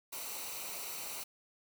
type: noise with comb filter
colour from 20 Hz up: white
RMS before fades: -42 dBFS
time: 0.12-1.24 s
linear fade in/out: 10 ms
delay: 0.59 ms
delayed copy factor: -0.6
effects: none